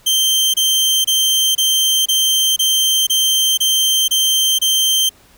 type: tone bursts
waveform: sawtooth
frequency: 3136 Hz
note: G7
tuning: in tune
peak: -9 dBFS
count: 10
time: 0.06-5.094 s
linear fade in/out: 10 ms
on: 480 ms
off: 26 ms
effects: pink hiss -49 dBFS RMS until 5.37 s